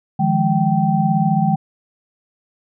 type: tone cluster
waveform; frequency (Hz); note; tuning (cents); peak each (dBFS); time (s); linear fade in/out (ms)
sine; 153.6 / 172.1 / 207.7 / 776; D#3 / F3 / G#3 / G5; -22 / -25 / 0 / -18; -19; 0.19-1.56; 10
effects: none